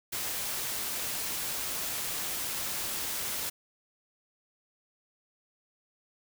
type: noise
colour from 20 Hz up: white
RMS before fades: -34 dBFS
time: 0.12-3.5 s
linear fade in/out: 10 ms
effects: none